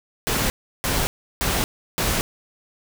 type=noise bursts; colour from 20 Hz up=pink; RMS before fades=-22 dBFS; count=4; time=0.27-2.21 s; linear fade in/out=0 ms; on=230 ms; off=340 ms; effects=none